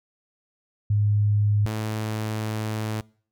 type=tone pair in turn; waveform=sine / sawtooth; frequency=103.83 / 108.68 Hz; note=G#2 / A2; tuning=0 / -21 cents; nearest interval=minor second; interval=79 cents; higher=second; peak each=-18 / -22 dBFS; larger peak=first; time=0.9-1.66 / 1.66-3.01 s; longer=second; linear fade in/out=5 ms; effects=noise-tail reverb RT60 0.5 s tail -24 dB re dry